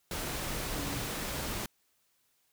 sine tone in noise, 283.6 Hz, C#4, 40 cents sharp, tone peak -39 dBFS, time 0.76-0.98 s, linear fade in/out 2 ms, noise pink, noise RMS -36 dBFS, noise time 0.11-1.66 s, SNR -6 dB, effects white hiss -73 dBFS RMS until 2.52 s

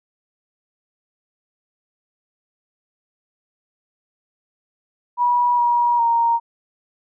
sine tone with pitch steps, 970 / 957 / 931 Hz, B5 / A#5 / A#5, -31 / +45 / -2 cents, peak -14 dBFS, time 5.17-6.4 s, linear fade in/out 50 ms, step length 410 ms, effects none

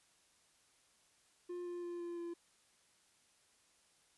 triangle tone with pitch steps, 353.6 / 350.8 / 347.9 / 345.1 / 342.3 Hz, F4 / F4 / F4 / F4 / F4, +22 / +8 / -7 / -21 / -35 cents, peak -39 dBFS, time 1.49-2.34 s, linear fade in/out 10 ms, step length 170 ms, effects white hiss -71 dBFS RMS until 4.17 s + resampled to 24000 Hz

